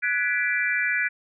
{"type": "chord", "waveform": "sine", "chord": "G# half-diminished seventh", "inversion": "third", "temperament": "equal with one note detuned", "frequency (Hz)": [1480, 1693.2, 1975.5, 2349], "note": ["F#6", "G#6", "B6", "D7"], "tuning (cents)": [0, 33, 0, 0], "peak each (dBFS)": -27, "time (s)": [0.02, 1.09], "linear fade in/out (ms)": 20, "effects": []}